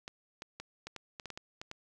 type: clicks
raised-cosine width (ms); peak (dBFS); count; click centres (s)
0.2; -25; 11; 0.079 / 0.421 / 0.6 / 0.87 / 0.963 / 1.198 / 1.257 / 1.303 / 1.375 / 1.615 / 1.714
effects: none